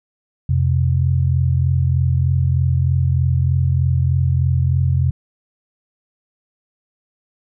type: tone pair together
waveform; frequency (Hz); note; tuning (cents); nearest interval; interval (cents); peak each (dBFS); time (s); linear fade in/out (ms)
sine; 87.31 / 130.56; F2 / C3; 0 / -3; perfect fifth; 697; -16; 0.49-5.11; 5
effects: none